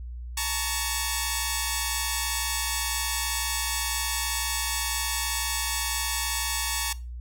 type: tone cluster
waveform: 5% pulse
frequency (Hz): 869 / 928 / 1118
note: A5 / A#5 / C#6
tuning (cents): -22 / -8 / +14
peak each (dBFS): -19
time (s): 0.37-6.93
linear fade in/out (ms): 5
effects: noise-tail reverb RT60 0.3 s tail -19 dB re dry + added 60 Hz sine -34 dBFS peak until 7.2 s